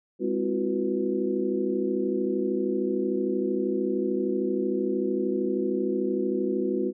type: tone cluster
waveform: sine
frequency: 204.9 / 261.2 / 333.3 / 366.4 / 490.7 Hz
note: G#3 / C4 / E4 / F#4 / B4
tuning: -23 / -3 / +19 / -17 / -11 cents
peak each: -31 / -31 / -31 / -27 / -34 dBFS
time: 0.19-6.93 s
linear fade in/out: 50 ms
effects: none